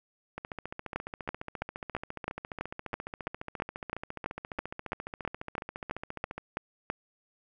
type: two click trains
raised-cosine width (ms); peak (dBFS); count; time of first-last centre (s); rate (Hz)
0.5; -16 / -22; 19 / 88; 0.96-6.901 / 0.38-6.38; 3.03 / 14.5
effects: none